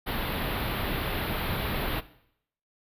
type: band-stop noise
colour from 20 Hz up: pink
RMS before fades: -30 dBFS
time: 0.06-2.01 s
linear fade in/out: 20 ms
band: 4100 to 12000 Hz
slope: 48 dB/octave
effects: noise-tail reverb RT60 0.7 s tail -17 dB re dry + resampled to 32000 Hz